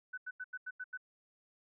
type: tone bursts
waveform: sine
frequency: 1502 Hz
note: F#6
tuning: 26 cents sharp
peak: -39 dBFS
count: 7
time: 0.13-0.975 s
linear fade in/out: 10 ms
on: 47 ms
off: 86 ms
effects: none